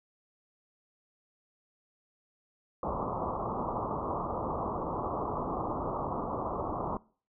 white low-pass noise, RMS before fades -34 dBFS, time 2.83-6.97 s, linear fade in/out 2 ms, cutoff 1200 Hz, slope 96 dB/octave, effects noise-tail reverb RT60 0.4 s tail -21 dB re dry

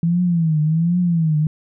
sine tone with vibrato, 164.9 Hz, E3, 1 cent sharp, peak -14 dBFS, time 0.03-1.47 s, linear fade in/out 2 ms, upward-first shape triangle, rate 1.3 Hz, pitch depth 160 cents each way, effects none

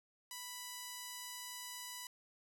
5% pulse tone, 987.8 Hz, B5, in tune, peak -33 dBFS, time 0.31-2.07 s, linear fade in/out 2 ms, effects none

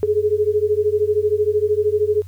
sine beating tone pair, 415.3 / 428.3 Hz, G#4 / A4, 0 / -47 cents, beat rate 13 Hz, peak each -18 dBFS, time 0.03-2.22 s, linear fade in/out 0 ms, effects added 92 Hz sine -33 dBFS peak until 2.27 s + white hiss -56 dBFS RMS until 2.27 s

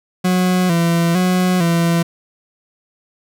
40% pulse tone with vibrato, 175.6 Hz, F3, 10 cents sharp, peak -12 dBFS, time 0.24-2.03 s, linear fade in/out 10 ms, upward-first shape square, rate 1.1 Hz, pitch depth 68 cents each way, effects none

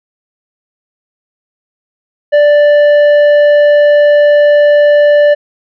triangle tone with tanh clipping, 587.3 Hz, D5, in tune, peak -5 dBFS, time 2.32-5.35 s, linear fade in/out 20 ms, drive 12 dB, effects none

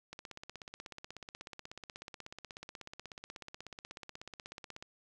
click train, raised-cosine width 0.2 ms, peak -28 dBFS, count 78, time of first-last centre 0.13-4.825 s, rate 16.4 Hz, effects none

